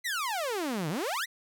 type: exponential two-way sweep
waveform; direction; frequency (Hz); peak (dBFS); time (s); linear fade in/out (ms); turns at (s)
sawtooth; down then up; 2080 to 143.8 to 2080; -26; 0.04-1.26; 20; 0.89
effects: none